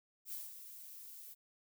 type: noise with ADSR envelope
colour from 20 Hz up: violet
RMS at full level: -43 dBFS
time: 0.25-1.35 s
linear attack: 76 ms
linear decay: 180 ms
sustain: -9 dB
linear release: 27 ms
effects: none